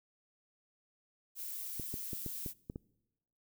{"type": "noise", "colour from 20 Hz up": "violet", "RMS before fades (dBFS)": -42, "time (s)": [1.35, 2.54], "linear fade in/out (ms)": 50}
{"type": "clicks", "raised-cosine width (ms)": 3, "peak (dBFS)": -28, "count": 7, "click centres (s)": [1.797, 1.941, 2.132, 2.263, 2.462, 2.699, 2.759]}
{"effects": ["noise-tail reverb RT60 1.0 s tail -24 dB re dry"]}